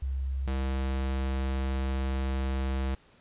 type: tone pair in turn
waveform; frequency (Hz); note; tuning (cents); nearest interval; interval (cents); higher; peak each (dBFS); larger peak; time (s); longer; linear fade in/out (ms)
sine / square; 66.7 / 66.38; C2 / C2; +34 / +26; unison; 8; first; -28; neither; 0.02-0.47 / 0.47-2.95; second; 5
effects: pink hiss -60 dBFS RMS until 3.2 s + resampled to 8000 Hz